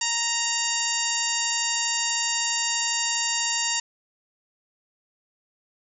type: harmonic tone with a mistuned harmonic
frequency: 932.3 Hz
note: A#5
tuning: in tune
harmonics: 1 / 2 / 3 / 4 / 5 / 6 / 7 / 8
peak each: -33 / -32 / -30 / -34 / -31 / -33 / -33 / -28 dBFS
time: 0.01-3.8 s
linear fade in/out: 5 ms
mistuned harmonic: 8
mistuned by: -59 cents
effects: none